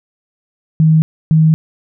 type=tone pair in turn; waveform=sine; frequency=158.2 / 158.2 Hz; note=D#3 / D#3; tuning=+29 / +29 cents; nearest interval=unison; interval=0 cents; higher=neither; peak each=-6 dBFS; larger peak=neither; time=0.8-1.02 / 1.31-1.54 s; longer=second; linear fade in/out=0 ms; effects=none